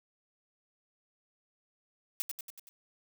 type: noise with echo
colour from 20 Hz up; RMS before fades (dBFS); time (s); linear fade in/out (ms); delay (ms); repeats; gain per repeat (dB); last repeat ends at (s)
blue; -33; 2.2-2.22; 0; 94; 5; -4; 2.69
effects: none